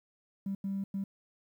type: tone bursts at uneven times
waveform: triangle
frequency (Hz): 196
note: G3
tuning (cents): 0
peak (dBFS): -28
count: 3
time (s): 0.46-0.55 / 0.64-0.84 / 0.94-1.04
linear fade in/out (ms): 5
effects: tanh soft clip ceiling -29 dBFS + 11-bit